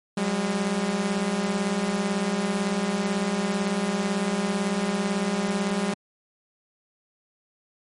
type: beating tone pair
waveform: sawtooth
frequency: 185 / 203 Hz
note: F#3 / G#3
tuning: 0 / -39 cents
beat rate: 18 Hz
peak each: -24 / -21 dBFS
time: 0.17-5.94 s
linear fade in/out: 5 ms
effects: MP3 48 kbps